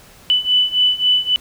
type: beating tone pair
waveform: sine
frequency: 2986 / 2989.7 Hz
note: F#7 / F#7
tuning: +15 / +17 cents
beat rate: 3.7 Hz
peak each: -17 / -15 dBFS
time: 0.3-1.36 s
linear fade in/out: 0 ms
effects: pink hiss -45 dBFS RMS until 1.4 s